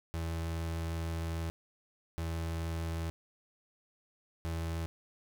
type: tone bursts at uneven times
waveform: 35% pulse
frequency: 82.41 Hz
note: E2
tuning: in tune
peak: -32 dBFS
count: 3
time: 0.14-1.5 / 2.18-3.1 / 4.45-4.86 s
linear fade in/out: 0 ms
effects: none